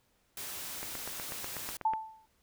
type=noise; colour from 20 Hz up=white; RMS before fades=-41 dBFS; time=0.37-1.77 s; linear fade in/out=2 ms
type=click train; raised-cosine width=0.5 ms; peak=-24 dBFS; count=10; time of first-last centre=0.83-1.936 s; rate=8.14 Hz
type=tone with exponential decay; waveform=sine; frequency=880 Hz; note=A5; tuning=in tune; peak=-23 dBFS; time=1.85-2.26 s; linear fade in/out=5 ms; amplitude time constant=87 ms
effects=pink hiss -72 dBFS RMS until 2.42 s